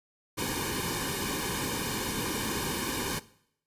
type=noise with comb filter; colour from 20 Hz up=pink; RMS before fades=-32 dBFS; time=0.37-3.2 s; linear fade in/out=20 ms; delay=1.5 ms; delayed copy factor=-0.85; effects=noise-tail reverb RT60 0.7 s tail -19 dB re dry + resampled to 32000 Hz